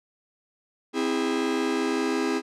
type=chord; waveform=45% pulse; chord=C augmented; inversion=none; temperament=just; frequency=261.6 / 327 / 408.8 Hz; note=C4 / E4 / G#4; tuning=0 / -14 / -27 cents; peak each=-28 dBFS; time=0.93-2.42 s; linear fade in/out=50 ms; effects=low-pass 7000 Hz 12 dB/octave